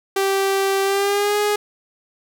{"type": "tone with pitch glide", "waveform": "sawtooth", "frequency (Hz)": [390, 415.6], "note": ["G4", "G#4"], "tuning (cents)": [-9, 1], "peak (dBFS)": -13, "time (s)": [0.16, 1.56], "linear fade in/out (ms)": 5, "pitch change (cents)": 110, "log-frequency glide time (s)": [0.83, 1.37], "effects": []}